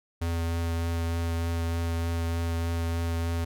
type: tone with vibrato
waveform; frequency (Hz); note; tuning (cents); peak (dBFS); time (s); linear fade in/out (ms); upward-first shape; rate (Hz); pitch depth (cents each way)
square; 83.8; E2; +29; -27; 0.21-3.45; 10; triangle; 3.3; 12
effects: none